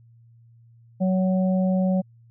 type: harmonic tone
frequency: 186.6 Hz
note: F#3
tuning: 15 cents sharp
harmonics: 1 / 3 / 4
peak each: -19 / -27 / -35 dBFS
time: 1-2.02 s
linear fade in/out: 20 ms
effects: added 116 Hz sine -50 dBFS peak until 2.3 s